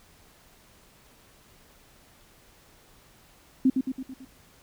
sine tone with echo, 261.6 Hz, C4, in tune, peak -16 dBFS, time 3.65-3.7 s, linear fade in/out 5 ms, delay 110 ms, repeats 5, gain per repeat -5 dB, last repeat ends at 4.25 s, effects pink hiss -57 dBFS RMS until 4.62 s

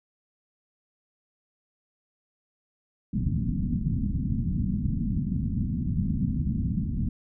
white low-pass noise, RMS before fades -27 dBFS, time 3.13-7.09 s, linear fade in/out 5 ms, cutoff 240 Hz, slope 48 dB/octave, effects none

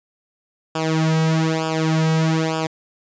sawtooth tone with flanger, 159.8 Hz, D#3, 47 cents sharp, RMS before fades -19 dBFS, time 0.75-2.67 s, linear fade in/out 5 ms, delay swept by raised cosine 0.49 to 2.89 ms, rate 1.1 Hz, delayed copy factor -0.95, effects resampled to 16000 Hz

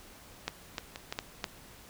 clicks, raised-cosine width 0.2 ms, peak -14 / -16 / -22 / -17 / -15 / -14 dBFS, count 6, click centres 0.48 / 0.782 / 0.959 / 1.125 / 1.189 / 1.442 s, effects pink hiss -53 dBFS RMS until 1.89 s

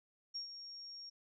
sine tone with ADSR envelope, 5560 Hz, F8, 9 cents flat, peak -38 dBFS, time 0.34-1.1 s, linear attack 19 ms, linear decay 110 ms, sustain -9 dB, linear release 12 ms, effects none

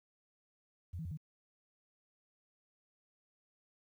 sine tone with pitch steps, 87 / 161.6 / 86.9 / 154.3 Hz, F2 / E3 / F2 / D#3, -6 / -34 / -8 / -14 cents, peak -39 dBFS, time 0.93-1.174 s, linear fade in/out 10 ms, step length 61 ms, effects 12-bit

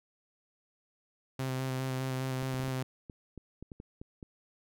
sawtooth tone with vibrato, 130.81 Hz, C3, in tune, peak -28 dBFS, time 1.39-2.83 s, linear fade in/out 5 ms, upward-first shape square, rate 4.9 Hz, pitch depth 14 cents each way
clicks, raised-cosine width 3 ms, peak -31 dBFS, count 12, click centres 2.427 / 2.543 / 2.6 / 2.64 / 2.681 / 3.098 / 3.377 / 3.626 / 3.718 / 3.801 / 4.015 / 4.228 s
effects none

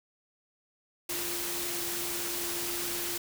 sine tone in noise, 347.1 Hz, F4, 11 cents flat, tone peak -40 dBFS, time 1.09-3.18 s, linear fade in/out 5 ms, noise white, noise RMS -34 dBFS, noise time 1.09-3.18 s, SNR -9 dB, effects none

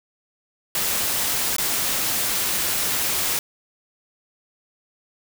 white noise with dropouts, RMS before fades -23 dBFS, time 0.75-3.39 s, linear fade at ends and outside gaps 1 ms, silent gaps 1.565-1.583 s, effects none

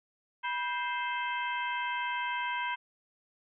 harmonic tone with a mistuned harmonic, 523.3 Hz, C5, in tune, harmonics 2 / 3 / 4 / 5 / 6, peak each -33 / -37 / -39 / -41 / -43 dBFS, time 0.43-2.76 s, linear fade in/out 20 ms, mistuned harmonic 2, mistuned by -120 cents, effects none

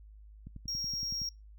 click train, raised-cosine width 5 ms, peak -33 dBFS, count 9, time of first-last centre 0.47-1.218 s, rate 10.7 Hz
triangle tone, 5588 Hz, F8, in tune, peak -32 dBFS, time 0.68-1.29 s, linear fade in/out 2 ms
effects noise-tail reverb RT60 0.2 s tail -25 dB re dry + added 52 Hz sine -50 dBFS peak until 1.58 s

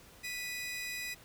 sawtooth tone pair together, 1975.5 / 2489 Hz, B6 / D#7, 0 / 0 cents, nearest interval major third, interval 400 cents, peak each -37 / -37 dBFS, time 0.23-1.15 s, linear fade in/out 20 ms, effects pink hiss -57 dBFS RMS until 1.24 s

